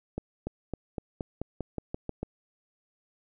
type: accelerating click train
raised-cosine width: 2 ms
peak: -19 dBFS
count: 11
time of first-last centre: 0.18-2.23 s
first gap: 290 ms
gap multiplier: 0.92
effects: none